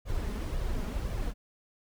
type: noise with flanger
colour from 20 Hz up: brown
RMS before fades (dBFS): -32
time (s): 0.05-1.34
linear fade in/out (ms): 50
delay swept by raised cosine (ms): 1.7 to 4.9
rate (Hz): 1.9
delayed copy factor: +0.55
effects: none